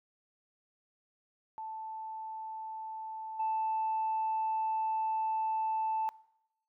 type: tone with level steps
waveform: sine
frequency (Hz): 880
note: A5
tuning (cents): 0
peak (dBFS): -38 / -28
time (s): 1.58-6.09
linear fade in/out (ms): 0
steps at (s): 3.39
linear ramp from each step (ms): 10
effects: noise-tail reverb RT60 0.8 s tail -22 dB re dry + tanh soft clip ceiling -25 dBFS

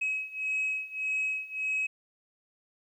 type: beating tone pair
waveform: sine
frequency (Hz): 2553 / 2554.7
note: D#7 / D#7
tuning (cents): +44 / +45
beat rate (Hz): 1.7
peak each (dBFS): -32 / -30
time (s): 0.01-1.87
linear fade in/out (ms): 10
effects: tanh soft clip ceiling -24 dBFS + 11-bit

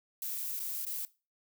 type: noise with dropouts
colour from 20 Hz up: violet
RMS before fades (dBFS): -37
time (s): 0.22-1.05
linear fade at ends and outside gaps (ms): 1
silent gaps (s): 0.594-0.6 / 0.851-0.866
effects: noise-tail reverb RT60 0.3 s tail -19 dB re dry

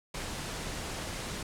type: low-pass noise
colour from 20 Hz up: pink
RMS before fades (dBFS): -38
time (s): 0.14-1.43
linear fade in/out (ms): 5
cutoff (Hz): 10000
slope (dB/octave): 24
effects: none

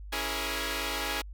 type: chord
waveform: 5% pulse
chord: A# half-diminished seventh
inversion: first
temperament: equal with one note detuned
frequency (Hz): 277.2 / 329.6 / 415.3 / 472.9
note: C#4 / E4 / G#4 / A#4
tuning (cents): 0 / 0 / 0 / +25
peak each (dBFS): -25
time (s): 0.12-1.22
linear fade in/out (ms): 10
effects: added 50 Hz sine -40 dBFS peak until 1.33 s

